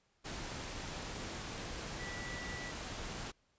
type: tone in noise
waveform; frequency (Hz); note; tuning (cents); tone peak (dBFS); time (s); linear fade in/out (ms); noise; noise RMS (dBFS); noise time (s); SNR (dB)
sine; 1958; B6; -15; -45; 1.99-2.72; 20; pink; -43; 0.24-3.32; -5
effects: pink hiss -75 dBFS RMS until 3.58 s + resampled to 16000 Hz